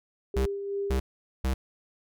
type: tone with tremolo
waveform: sine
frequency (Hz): 399.3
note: G4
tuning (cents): +32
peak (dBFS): -27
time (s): 0.34-0.99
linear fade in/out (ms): 2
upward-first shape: sine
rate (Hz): 2.7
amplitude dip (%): 45
type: tone bursts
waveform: square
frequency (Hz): 65.4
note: C2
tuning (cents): 0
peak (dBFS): -25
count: 3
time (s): 0.36-1.54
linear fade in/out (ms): 5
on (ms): 100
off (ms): 440
effects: none